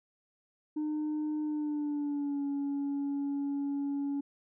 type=tone with pitch glide; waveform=sine; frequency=303.9 to 281.9 Hz; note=D#4 to C#4; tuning=-41 to +29 cents; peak=-28 dBFS; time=0.76-4.21 s; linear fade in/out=10 ms; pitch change=-130 cents; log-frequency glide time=1.42-2.44 s; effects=tanh soft clip ceiling -29 dBFS